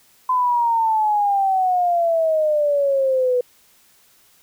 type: exponential sweep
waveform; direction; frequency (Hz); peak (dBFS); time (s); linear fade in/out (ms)
sine; down; 1022 to 490.9; -15; 0.29-3.41; 5
effects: white hiss -55 dBFS RMS until 4.42 s